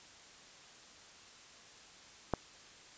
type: click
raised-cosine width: 1 ms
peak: -16 dBFS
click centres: 2.337 s
effects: white hiss -56 dBFS RMS until 2.97 s + resampled to 16000 Hz